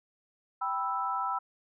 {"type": "chord", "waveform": "sine", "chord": "E minor", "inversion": "first", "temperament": "equal", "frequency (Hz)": [784, 987.8, 1318.5], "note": ["G5", "B5", "E6"], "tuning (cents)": [0, 0, 0], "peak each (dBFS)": [-35, -33, -32], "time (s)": [0.61, 1.39], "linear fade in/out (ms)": 10, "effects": []}